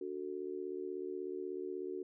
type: tone with amplitude modulation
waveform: sine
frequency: 370 Hz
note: F#4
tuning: in tune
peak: -34 dBFS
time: 0.01-2.03 s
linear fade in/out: 5 ms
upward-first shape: sine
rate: 76.4 Hz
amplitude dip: 95%
effects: none